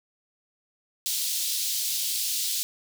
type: high-pass noise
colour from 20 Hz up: pink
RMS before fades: -28 dBFS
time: 1.06-2.63 s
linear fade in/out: 0 ms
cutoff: 3600 Hz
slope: 24 dB/octave
effects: none